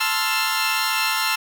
15% pulse chord, F major seventh, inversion first, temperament equal, 880 / 1046.5 / 1318.5 / 1396.9 Hz, A5 / C6 / E6 / F6, 0 / 0 / 0 / 0 cents, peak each -19 dBFS, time 0-1.36 s, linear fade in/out 10 ms, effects none

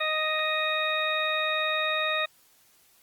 harmonic tone, 622.3 Hz, D#5, in tune, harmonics 1 / 2 / 3 / 4 / 6, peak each -31 / -31 / -31 / -31 / -31 dBFS, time 0-2.26 s, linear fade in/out 10 ms, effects white hiss -61 dBFS RMS until 3.02 s + Opus 32 kbps

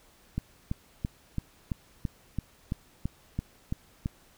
click train, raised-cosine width 5 ms, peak -17 dBFS, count 12, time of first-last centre 0.38-4.059 s, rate 2.99 Hz, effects pink hiss -60 dBFS RMS until 4.37 s

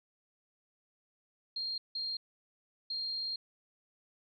sine tone bursts at uneven times, 4213 Hz, C8, 11 cents sharp, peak -34 dBFS, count 3, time 1.56-1.78 / 1.95-2.17 / 2.9-3.36 s, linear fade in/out 5 ms, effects none

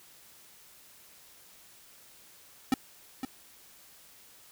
square tone with echo, 261.6 Hz, C4, in tune, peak -22 dBFS, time 2.72-2.74 s, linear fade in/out 2 ms, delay 510 ms, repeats 1, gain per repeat -10 dB, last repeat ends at 3.25 s, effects white hiss -56 dBFS RMS until 4.51 s

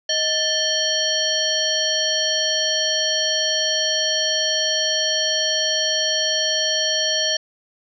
harmonic tone with a mistuned harmonic, 627 Hz, D#5, 13 cents sharp, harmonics 1 / 3 / 5 / 7 / 9, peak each -26 / -27 / -23 / -23 / -25 dBFS, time 0.09-7.37 s, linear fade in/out 5 ms, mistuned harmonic 3, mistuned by -110 cents, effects none

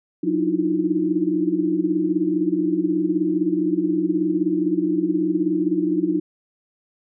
sine tone cluster, 181.5 / 295.3 / 311.3 / 330.4 / 355.2 Hz, F#3 / D4 / D#4 / E4 / F4, -33 / +10 / +1 / +4 / +29 cents, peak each -28 / -26 / -21 / -24 / -28 dBFS, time 0.23-6.2 s, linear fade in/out 10 ms, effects none

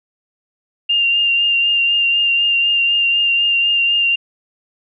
sine tone with vibrato, 2794 Hz, F7, in tune, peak -12 dBFS, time 0.89-4.16 s, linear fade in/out 10 ms, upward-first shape triangle, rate 4 Hz, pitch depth 24 cents each way, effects none

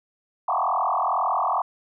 sine tone with frequency modulation, 937 Hz, A#5, 9 cents sharp, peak -20 dBFS, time 0.48-1.62 s, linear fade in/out 5 ms, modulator 42.1 Hz, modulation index 5.9, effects none

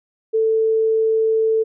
sine tone, 443.3 Hz, A4, 13 cents sharp, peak -14 dBFS, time 0.33-1.64 s, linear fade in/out 20 ms, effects none

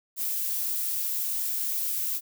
violet noise, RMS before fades -29 dBFS, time 0.16-2.21 s, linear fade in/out 50 ms, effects none

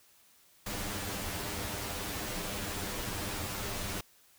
pink noise with comb filter, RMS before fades -37 dBFS, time 0.66-4.01 s, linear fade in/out 5 ms, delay 10 ms, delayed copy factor +0.7, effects white hiss -63 dBFS RMS until 4.38 s

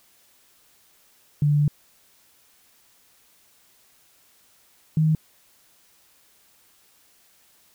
sine tone pair in turn, 146.83 / 156.74 Hz, D3 / D#3, 0 / +13 cents, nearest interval minor second, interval 113 cents, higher second, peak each -16 / -16 dBFS, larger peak neither, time 1.42-1.68 / 4.97-5.15 s, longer first, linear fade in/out 2 ms, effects white hiss -59 dBFS RMS until 7.74 s

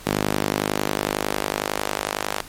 sawtooth tone with high-pass filter sweep, 51 Hz, G#1, 31 cents flat, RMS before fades -25 dBFS, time 0.06-2.41 s, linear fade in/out 5 ms, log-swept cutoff 210 to 680 Hz, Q 0.8, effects pink hiss -42 dBFS RMS until 2.48 s + MP3 64 kbps

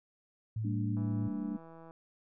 sine tone, 110 Hz, A2, in tune, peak -32 dBFS, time 0.56-1.28 s, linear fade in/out 5 ms
sine chord, G suspended second, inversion none, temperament equal with one note detuned, 196 / 225.5 / 293.7 Hz, G3 / A3 / D4, 0 / +43 / 0 cents, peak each -38 dBFS, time 0.64-1.57 s, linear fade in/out 10 ms
click train, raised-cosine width 1 ms, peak -39 dBFS, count 155, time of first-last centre 0.97-1.909 s, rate 164 Hz
effects none

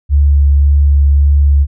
sine tone with vibrato, 71.2 Hz, C#2, 47 cents sharp, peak -5 dBFS, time 0.09-1.67 s, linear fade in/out 50 ms, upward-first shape sine, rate 1.8 Hz, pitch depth 12 cents each way, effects none

